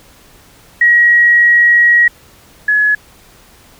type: tone pair in turn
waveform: sine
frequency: 1903 / 1695.4 Hz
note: A#6 / G#6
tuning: +35 / +35 cents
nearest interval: major second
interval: 200 cents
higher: first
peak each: -5 / -8 dBFS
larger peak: first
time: 0.81-2.08 / 2.68-2.95 s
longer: first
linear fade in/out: 5 ms
effects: pink hiss -44 dBFS RMS until 3.79 s